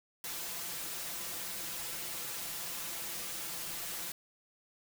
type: noise with comb filter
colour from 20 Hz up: white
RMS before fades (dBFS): -40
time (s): 0.24-4.12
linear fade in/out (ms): 2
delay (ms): 5.9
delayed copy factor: +0.85
effects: none